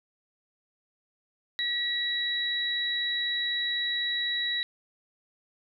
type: tone pair together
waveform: sine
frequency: 1924 / 3888 Hz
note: B6 / B7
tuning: -46 / -28 cents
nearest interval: octave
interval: 1218 cents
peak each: -31 / -28 dBFS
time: 1.59-4.63 s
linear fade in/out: 0 ms
effects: none